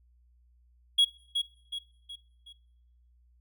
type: tone with echo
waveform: triangle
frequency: 3322 Hz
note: G#7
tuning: in tune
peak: -17 dBFS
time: 0.98-1.05 s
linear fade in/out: 10 ms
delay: 370 ms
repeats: 4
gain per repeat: -7 dB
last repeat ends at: 2.53 s
effects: noise-tail reverb RT60 1.0 s tail -22 dB re dry + added 60 Hz sine -60 dBFS peak until 3.4 s